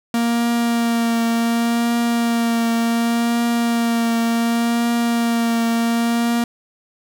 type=tone with vibrato; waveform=45% pulse; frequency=233.1 Hz; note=A#3; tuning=in tune; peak=-16 dBFS; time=0.14-6.44 s; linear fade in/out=2 ms; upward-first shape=triangle; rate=0.68 Hz; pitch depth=20 cents each way; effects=none